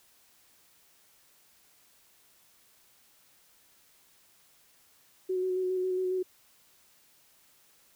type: tone with vibrato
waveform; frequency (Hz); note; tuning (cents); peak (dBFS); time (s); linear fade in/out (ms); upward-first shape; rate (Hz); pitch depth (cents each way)
sine; 370; F#4; 0; -27; 5.29-6.23; 10; square; 7.3; 15
effects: white hiss -63 dBFS RMS until 7.95 s